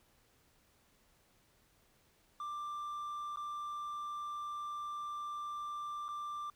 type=tone with dropouts; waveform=triangle; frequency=1182 Hz; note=D6; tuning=11 cents sharp; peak=-37 dBFS; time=2.4-6.5 s; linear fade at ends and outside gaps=2 ms; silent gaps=3.36-3.371 / 6.083-6.088 s; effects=pink hiss -70 dBFS RMS until 6.55 s